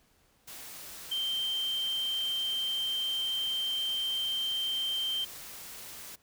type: tone in noise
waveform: sine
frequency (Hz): 3136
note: G7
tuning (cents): 0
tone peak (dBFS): -29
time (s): 1.11-5.25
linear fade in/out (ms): 10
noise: white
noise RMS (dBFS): -45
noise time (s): 0.47-6.16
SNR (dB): +13
effects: pink hiss -67 dBFS RMS until 6.22 s